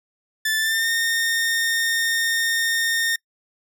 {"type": "tone with pitch glide", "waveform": "sawtooth", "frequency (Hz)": [1756, 1831.6], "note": ["A6", "A#6"], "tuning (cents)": [-4, -31], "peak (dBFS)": -16, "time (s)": [0.45, 3.16], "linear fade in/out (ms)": 5, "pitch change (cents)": 73, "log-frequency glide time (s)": [0.58, 0.89], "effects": ["noise-tail reverb RT60 0.1 s tail -26 dB re dry"]}